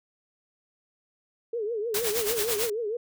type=tone with vibrato; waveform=sine; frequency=442.4 Hz; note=A4; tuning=9 cents sharp; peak=-27 dBFS; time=1.53-2.97 s; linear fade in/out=5 ms; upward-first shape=triangle; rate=6.5 Hz; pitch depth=170 cents each way
type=noise with tremolo; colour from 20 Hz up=white; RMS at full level=-27 dBFS; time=1.94-2.7 s; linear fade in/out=5 ms; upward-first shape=sine; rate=9.1 Hz; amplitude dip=70%
effects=none